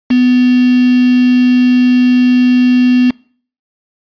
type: tone with quantisation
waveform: sine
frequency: 249.5 Hz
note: B3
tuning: 18 cents sharp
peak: -6 dBFS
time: 0.1-3.11 s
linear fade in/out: 10 ms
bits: 3
effects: noise-tail reverb RT60 0.5 s tail -25 dB re dry + resampled to 11025 Hz